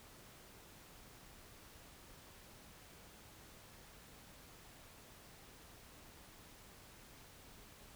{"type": "silence", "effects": ["pink hiss -59 dBFS RMS until 7.95 s"]}